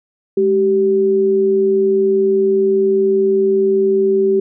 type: tone pair together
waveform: sine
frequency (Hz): 208.5 / 387.5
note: G#3 / G4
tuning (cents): +7 / -20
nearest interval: major seventh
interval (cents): 1073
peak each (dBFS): -21 / -11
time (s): 0.37-4.4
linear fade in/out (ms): 5
effects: none